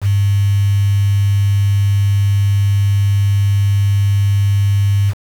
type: tone with quantisation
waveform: sine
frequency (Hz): 100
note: G2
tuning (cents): +35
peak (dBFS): -10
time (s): 0.01-5.14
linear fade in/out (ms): 50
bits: 5
effects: none